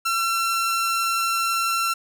sawtooth tone, 1353 Hz, E6, 45 cents sharp, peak -17 dBFS, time 0.05-1.94 s, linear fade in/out 10 ms, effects none

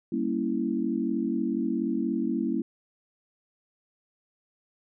sine chord, G diminished seventh, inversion none, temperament equal, 196 / 233.1 / 277.2 / 329.6 Hz, G3 / Bb3 / Db4 / Fb4, 0 / 0 / 0 / 0 cents, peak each -33 / -29 / -31 / -30 dBFS, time 0.12-2.62 s, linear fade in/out 5 ms, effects none

